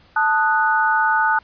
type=chord; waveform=sine; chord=D# diminished; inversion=second; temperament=equal; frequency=880 / 1244.5 / 1480 Hz; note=A5 / D#6 / F#6; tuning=0 / 0 / 0 cents; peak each=-18 / -22 / -18 dBFS; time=0.16-1.39 s; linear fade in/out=5 ms; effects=pink hiss -53 dBFS RMS until 1.43 s + resampled to 11025 Hz